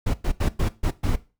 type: noise bursts at uneven times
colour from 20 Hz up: brown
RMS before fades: -21 dBFS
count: 6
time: 0.06-0.14 / 0.24-0.32 / 0.4-0.49 / 0.59-0.69 / 0.83-0.91 / 1.03-1.16 s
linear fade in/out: 10 ms
effects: noise-tail reverb RT60 0.3 s tail -17 dB re dry